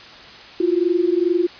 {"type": "tone pair together", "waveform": "sine", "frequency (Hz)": [339.1, 361.5], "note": ["E4", "F#4"], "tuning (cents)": [49, -40], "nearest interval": "minor second", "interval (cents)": 111, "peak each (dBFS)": -18, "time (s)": [0.6, 1.47], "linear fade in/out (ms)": 5, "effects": ["white hiss -40 dBFS RMS until 1.59 s", "resampled to 11025 Hz"]}